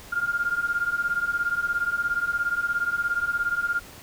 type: beating tone pair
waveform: sine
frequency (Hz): 1396.9 / 1413.9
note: F6 / F6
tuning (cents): 0 / +21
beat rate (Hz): 17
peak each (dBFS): -27 / -25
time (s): 0.12-3.8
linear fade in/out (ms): 10
effects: pink hiss -45 dBFS RMS until 4.02 s